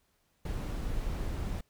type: noise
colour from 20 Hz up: brown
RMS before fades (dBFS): -34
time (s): 0.45-1.61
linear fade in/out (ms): 5
effects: pink hiss -73 dBFS RMS until 1.69 s